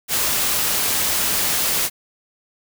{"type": "noise", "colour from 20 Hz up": "white", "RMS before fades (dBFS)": -20, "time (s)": [0.08, 1.9], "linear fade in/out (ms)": 50, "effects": []}